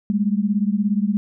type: beating tone pair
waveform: sine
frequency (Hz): 199.5 / 216.5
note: G3 / A3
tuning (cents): +31 / -28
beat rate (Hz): 17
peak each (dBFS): -19 / -21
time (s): 0.1-1.17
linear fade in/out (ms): 0
effects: none